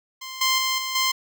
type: tone with level steps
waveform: 10% pulse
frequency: 1046.5 Hz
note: C6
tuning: in tune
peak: -25 / -10 / -13 / -18 / -11 dBFS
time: 0.21-1.12 s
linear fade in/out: 10 ms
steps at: 0.41 / 0.58 / 0.78 / 0.95 s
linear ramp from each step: 5 ms
effects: none